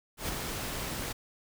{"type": "noise with ADSR envelope", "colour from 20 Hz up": "pink", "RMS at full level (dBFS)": -32, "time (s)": [0.17, 1.13], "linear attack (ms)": 120, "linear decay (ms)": 4, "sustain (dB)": -4, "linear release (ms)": 13, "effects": []}